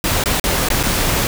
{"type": "noise with dropouts", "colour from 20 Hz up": "pink", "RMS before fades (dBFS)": -17, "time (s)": [0.04, 1.27], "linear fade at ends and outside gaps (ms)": 1, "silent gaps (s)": [[0.238, 0.258], [0.398, 0.44], [0.687, 0.702], [0.83, 0.835]], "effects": []}